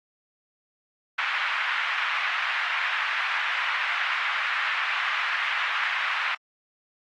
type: band-pass noise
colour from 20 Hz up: white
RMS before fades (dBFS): -27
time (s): 1.18-6.35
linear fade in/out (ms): 5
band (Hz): 1100 to 2400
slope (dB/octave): 24
effects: AAC 48 kbps